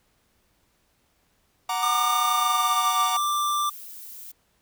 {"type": "chord", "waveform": "45% pulse", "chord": "Gb augmented", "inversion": "none", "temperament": "equal", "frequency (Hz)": [740, 932.3, 1174.7], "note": ["Gb5", "Bb5", "D6"], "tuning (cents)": [0, 0, 0], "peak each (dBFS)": -29, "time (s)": [1.69, 3.17], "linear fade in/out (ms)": 5}
{"type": "tone with pitch glide", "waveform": "square", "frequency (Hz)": [1209, 1180], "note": ["D6", "D6"], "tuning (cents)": [50, 8], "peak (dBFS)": -23, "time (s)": [1.82, 3.7], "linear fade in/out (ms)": 10, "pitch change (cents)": -42, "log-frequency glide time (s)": [2.19, 3]}
{"type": "noise", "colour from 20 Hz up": "violet", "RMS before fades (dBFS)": -41, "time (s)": [1.93, 4.32], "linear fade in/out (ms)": 10}
{"effects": ["pink hiss -67 dBFS RMS until 4.61 s"]}